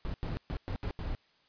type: noise bursts at uneven times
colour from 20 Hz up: brown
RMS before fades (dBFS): -35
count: 6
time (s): 0.05-0.14 / 0.23-0.37 / 0.5-0.57 / 0.68-0.76 / 0.83-0.91 / 0.99-1.15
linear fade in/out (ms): 0
effects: white hiss -67 dBFS RMS until 1.48 s + resampled to 11025 Hz